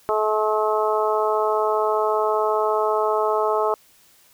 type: harmonic tone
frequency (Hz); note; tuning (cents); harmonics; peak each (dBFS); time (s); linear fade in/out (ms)
214.9; A3; -41; 2 / 3 / 4 / 5 / 6; -22 / -24 / -25 / -26 / -27; 0.09-3.74; 0
effects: white hiss -55 dBFS RMS until 4.33 s